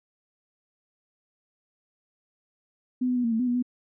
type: tone with pitch steps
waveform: sine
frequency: 251.9 / 249.7 / 245.7 / 231.1 / 223.7 / 250.7 / 242.9 / 247.9 Hz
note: B3 / B3 / B3 / A#3 / A3 / B3 / B3 / B3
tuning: +34 / +19 / -9 / -15 / +29 / +26 / -29 / +7 cents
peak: -22 dBFS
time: 3.01-3.626 s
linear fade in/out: 10 ms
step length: 77 ms
effects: none